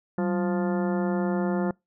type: harmonic tone with a mistuned harmonic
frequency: 175.5 Hz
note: F3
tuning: 9 cents sharp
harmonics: 1 / 2 / 3 / 4 / 5 / 6 / 7 / 8 / 10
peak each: -25 / -29 / -33 / -36 / -38 / -43 / -44 / -41 / -45 dBFS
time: 0.18-1.71 s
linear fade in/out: 2 ms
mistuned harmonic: 1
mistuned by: +140 cents
effects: noise-tail reverb RT60 0.2 s tail -26 dB re dry